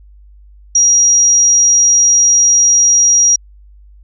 sine tone, 5720 Hz, F8, 41 cents sharp, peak -6 dBFS, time 0.75-3.36 s, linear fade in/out 5 ms, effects added 50 Hz sine -38 dBFS peak until 4.03 s

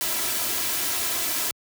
white noise with comb filter, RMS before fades -26 dBFS, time 0.01-1.51 s, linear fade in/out 0 ms, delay 3 ms, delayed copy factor +0.55, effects high-pass 80 Hz 12 dB/octave

